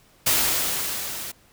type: noise with level ramp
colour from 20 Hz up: white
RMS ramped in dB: -19 to -34 dBFS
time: 0.26-1.32 s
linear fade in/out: 10 ms
effects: pink hiss -57 dBFS RMS until 1.52 s